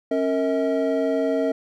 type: tone cluster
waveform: triangle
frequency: 272.6 / 460.6 / 641 Hz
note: C#4 / A#4 / E5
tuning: -29 / -21 / -49 cents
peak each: -22 dBFS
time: 0.11-1.52 s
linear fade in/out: 5 ms
effects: none